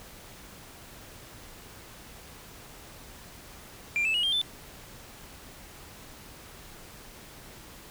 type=tone with pitch steps; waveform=sine; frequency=2380 / 2626 / 2896 / 3195 / 3525 Hz; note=D7 / E7 / F#7 / G7 / A7; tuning=+22 / -7 / -38 / +32 / +2 cents; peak=-22 dBFS; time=3.96-4.415 s; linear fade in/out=0 ms; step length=91 ms; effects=tanh soft clip ceiling -22 dBFS + pink hiss -48 dBFS RMS until 7.9 s